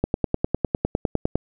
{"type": "click train", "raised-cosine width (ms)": 2, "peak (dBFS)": -6, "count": 14, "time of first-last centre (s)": [0.04, 1.356], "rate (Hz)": 9.88, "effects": []}